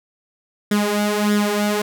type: tone with flanger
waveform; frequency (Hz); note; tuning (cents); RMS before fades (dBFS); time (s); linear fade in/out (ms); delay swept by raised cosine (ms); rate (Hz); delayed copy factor
sawtooth; 207.7; G#3; 0; -19; 0.71-1.82; 5; 0.56 to 3.46; 1.6; +0.7
effects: none